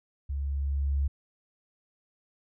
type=tone with level ramp; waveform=sine; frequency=69.8 Hz; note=C#2; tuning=13 cents sharp; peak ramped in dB=-29 to -23 dBFS; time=0.29-1.08 s; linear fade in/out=10 ms; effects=none